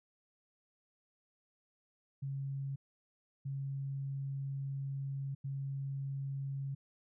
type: tone bursts at uneven times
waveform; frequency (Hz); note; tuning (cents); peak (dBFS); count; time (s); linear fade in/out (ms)
sine; 137.3; C#3; -16; -36; 3; 2.22-2.76 / 3.45-5.35 / 5.44-6.75; 10
effects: none